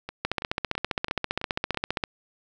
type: two click trains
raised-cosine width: 0.3 ms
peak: -9 / -18 dBFS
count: 28 / 6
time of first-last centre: 0.25-2.038 / 0.09-1.746 s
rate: 15.1 / 3.02 Hz
effects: none